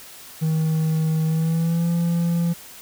triangle tone with pitch glide, 158.7 to 170.09 Hz, D#3 to F3, +35 to -45 cents, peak -16 dBFS, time 0.41-2.54 s, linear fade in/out 20 ms, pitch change +120 cents, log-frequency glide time 1.26-1.89 s, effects white hiss -42 dBFS RMS until 2.81 s

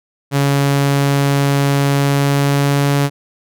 sawtooth tone with pitch glide, 140.3 to 141.68 Hz, C#3 to C#3, +21 to +38 cents, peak -8 dBFS, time 0.31-3.1 s, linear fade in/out 50 ms, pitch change +17 cents, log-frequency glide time 1.91-2.95 s, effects none

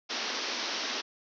white band-pass noise, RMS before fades -34 dBFS, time 0.09-1.02 s, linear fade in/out 20 ms, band 210 to 5900 Hz, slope 96 dB/octave, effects none

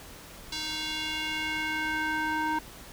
square tone with band-pass filter sweep, 311.1 Hz, D#4, in tune, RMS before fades -31 dBFS, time 0.52-2.59 s, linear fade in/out 5 ms, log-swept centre 4400 to 1100 Hz, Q 2, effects added 50 Hz sine -54 dBFS peak until 2.92 s + pink hiss -47 dBFS RMS until 2.92 s

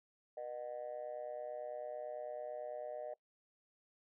sine tone with amplitude modulation, 611 Hz, D#5, 32 cents flat, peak -36 dBFS, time 0.37-3.14 s, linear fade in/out 5 ms, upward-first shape sine, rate 129 Hz, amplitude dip 100%, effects noise-tail reverb RT60 0.1 s tail -22 dB re dry + tanh soft clip ceiling -35 dBFS

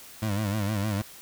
25% pulse tone with vibrato, 103.83 Hz, G#2, in tune, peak -22 dBFS, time 0.22-1.02 s, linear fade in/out 5 ms, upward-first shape sine, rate 6.5 Hz, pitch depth 100 cents each way, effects white hiss -47 dBFS RMS until 1.21 s

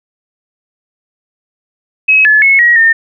sine tone with pitch steps, 2559 / 1719 / 2189 / 1902 / 1818 Hz, D#7 / A6 / C#7 / A#6 / A#6, +48 / -41 / -22 / +34 / -44 cents, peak -4 dBFS, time 2.08-2.93 s, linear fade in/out 10 ms, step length 170 ms, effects none

